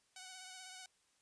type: tone with vibrato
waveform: 5% pulse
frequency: 746 Hz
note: F#5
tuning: 14 cents sharp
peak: -38 dBFS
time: 0.16-0.86 s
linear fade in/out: 2 ms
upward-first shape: sine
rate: 16 Hz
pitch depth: 27 cents each way
effects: white hiss -75 dBFS RMS until 1.21 s + resampled to 22050 Hz